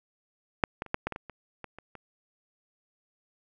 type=clicks; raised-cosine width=0.5 ms; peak=-6 / -17 / -30 / -11 / -14 / -20 / -22 / -27 / -24 / -29 / -29 dBFS; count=11; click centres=0.638 / 0.821 / 0.863 / 0.944 / 1.07 / 1.123 / 1.161 / 1.297 / 1.643 / 1.786 / 1.953 s; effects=none